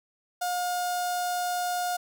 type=tone with notch filter; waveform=sawtooth; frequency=715 Hz; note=F5; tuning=41 cents sharp; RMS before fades=-29 dBFS; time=0.41-1.97 s; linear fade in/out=10 ms; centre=2300 Hz; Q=0.88; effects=none